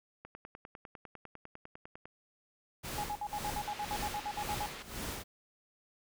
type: click train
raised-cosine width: 0.5 ms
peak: -32 dBFS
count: 19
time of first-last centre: 0.25-2.055 s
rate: 9.97 Hz
type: noise with tremolo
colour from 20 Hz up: pink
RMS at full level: -39 dBFS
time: 2.83-5.24 s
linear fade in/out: 20 ms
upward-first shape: sine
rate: 1.9 Hz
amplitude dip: 85%
type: tone bursts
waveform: sine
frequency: 832 Hz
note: G#5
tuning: 3 cents sharp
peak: -34 dBFS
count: 15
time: 2.98-4.661 s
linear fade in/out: 2 ms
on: 57 ms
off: 59 ms
type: band-pass noise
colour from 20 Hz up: white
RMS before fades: -47 dBFS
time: 3.62-4.83 s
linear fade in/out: 10 ms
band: 150 to 3400 Hz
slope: 12 dB/octave
effects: none